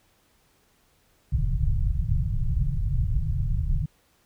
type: low-pass noise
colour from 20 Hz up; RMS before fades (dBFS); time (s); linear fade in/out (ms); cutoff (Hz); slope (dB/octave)
pink; -24; 1.32-3.86; 5; 160; 96
effects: pink hiss -64 dBFS RMS until 4.25 s